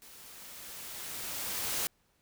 white noise with level ramp, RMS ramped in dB -53 to -32 dBFS, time 0.02-1.87 s, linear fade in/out 0 ms, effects pink hiss -72 dBFS RMS until 2.21 s

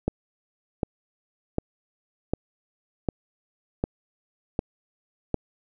click train, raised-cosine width 2 ms, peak -10 dBFS, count 8, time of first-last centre 0.08-5.343 s, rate 1.33 Hz, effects none

